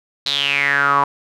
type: tone with band-pass filter sweep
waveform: sawtooth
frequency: 141.3 Hz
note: C#3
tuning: 34 cents sharp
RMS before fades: -17 dBFS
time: 0.26-1.04 s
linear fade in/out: 5 ms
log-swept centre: 4100 to 1000 Hz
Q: 8.3
effects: none